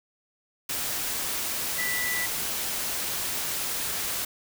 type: tone in noise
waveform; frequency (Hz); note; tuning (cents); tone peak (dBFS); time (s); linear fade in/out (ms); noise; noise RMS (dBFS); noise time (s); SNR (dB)
sine; 1975.5; B6; 0; -28; 1.78-2.26; 5; white; -30; 0.69-4.25; -1
effects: none